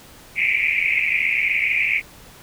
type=band-pass noise; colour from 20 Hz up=white; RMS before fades=-20 dBFS; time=0.35-2.02 s; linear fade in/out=50 ms; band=2100 to 2500 Hz; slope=96 dB/octave; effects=pink hiss -45 dBFS RMS until 2.42 s